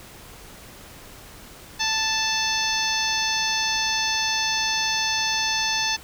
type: harmonic tone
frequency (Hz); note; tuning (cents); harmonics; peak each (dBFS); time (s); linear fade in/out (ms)
880; A5; 0; 1 / 2 / 3 / 4 / 5 / 6 / 7; -29 / -29 / -29 / -29 / -29 / -29 / -29; 1.79-5.97; 20
effects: pink hiss -44 dBFS RMS until 6.03 s